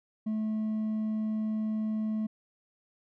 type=tone with hard clipping; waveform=sine; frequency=216.8 Hz; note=A3; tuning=25 cents flat; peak=-29 dBFS; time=0.26-2.27 s; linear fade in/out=10 ms; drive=2 dB; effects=none